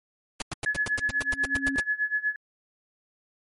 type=noise bursts; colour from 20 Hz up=pink; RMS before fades=-31 dBFS; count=13; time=0.4-1.8 s; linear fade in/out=2 ms; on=20 ms; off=95 ms
type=tone with tremolo; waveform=sine; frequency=1703 Hz; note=G#6; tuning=43 cents sharp; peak=-21 dBFS; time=0.66-2.36 s; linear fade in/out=2 ms; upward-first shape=sine; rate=8.2 Hz; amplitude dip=90%
type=tone with exponential growth; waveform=sine; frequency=271.7 Hz; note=C#4; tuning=35 cents flat; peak=-26 dBFS; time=0.74-1.76 s; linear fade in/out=0 ms; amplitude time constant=220 ms
effects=MP3 48 kbps